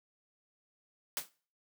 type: noise with exponential decay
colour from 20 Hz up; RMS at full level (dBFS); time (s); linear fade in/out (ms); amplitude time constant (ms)
white; -31; 1.17-1.29; 0; 26
effects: noise-tail reverb RT60 0.4 s tail -20 dB re dry + high-pass 150 Hz 12 dB/octave